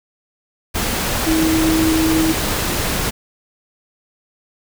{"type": "tone in noise", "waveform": "sine", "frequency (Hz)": 320, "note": "D#4", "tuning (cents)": 49, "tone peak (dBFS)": -14, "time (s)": [1.26, 2.33], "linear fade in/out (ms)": 20, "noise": "pink", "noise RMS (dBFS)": -20, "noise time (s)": [0.74, 3.11], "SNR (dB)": 3, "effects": []}